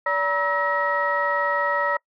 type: tone cluster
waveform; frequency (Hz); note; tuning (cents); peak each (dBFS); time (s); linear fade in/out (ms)
sine; 575 / 956 / 1301 / 1901; D5 / A#5 / E6 / A#6; -37 / +43 / -23 / +33; -25; 0.06-1.97; 5
effects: noise-tail reverb RT60 0.1 s tail -26 dB re dry + tanh soft clip ceiling -10 dBFS